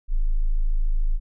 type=tone; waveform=sine; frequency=26.84 Hz; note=A0; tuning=42 cents flat; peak=-17 dBFS; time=0.08-1.2 s; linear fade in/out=50 ms; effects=none